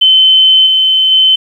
sine tone with level steps, 3065 Hz, G7, 40 cents flat, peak -3 / -6 / -4 dBFS, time 0.01-1.36 s, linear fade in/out 10 ms, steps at 0.66 / 1.11 s, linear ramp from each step 10 ms, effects 7-bit

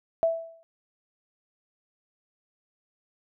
sine tone with exponential decay, 659.3 Hz, E5, in tune, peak -17 dBFS, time 0.23-0.63 s, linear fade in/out 0 ms, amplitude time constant 86 ms, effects none

